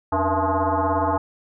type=tone with frequency modulation; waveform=sine; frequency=104.5 Hz; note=G#2; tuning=11 cents sharp; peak=-18 dBFS; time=0.12-1.18 s; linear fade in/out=5 ms; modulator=192 Hz; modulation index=5.6; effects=none